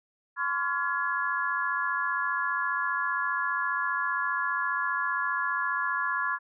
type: tone cluster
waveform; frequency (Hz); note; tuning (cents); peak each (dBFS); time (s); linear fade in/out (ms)
sine; 1029 / 1124 / 1396 / 1689; C6 / C#6 / F6 / G#6; -29 / +24 / -1 / +29; -32 / -33 / -32 / -30; 0.36-6.39; 50
effects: none